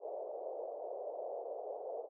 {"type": "band-pass noise", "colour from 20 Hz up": "white", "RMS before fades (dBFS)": -43, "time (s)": [0, 2.09], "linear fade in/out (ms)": 50, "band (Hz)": [440, 690], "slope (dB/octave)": 48, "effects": []}